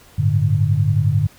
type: chord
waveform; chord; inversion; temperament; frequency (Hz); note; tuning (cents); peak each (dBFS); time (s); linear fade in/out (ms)
sine; G suspended second; none; equal with one note detuned; 98.85 / 110 / 146.83; G2 / A2 / D3; +15 / 0 / 0; -18; 0.18-1.27; 10
effects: pink hiss -48 dBFS RMS until 1.38 s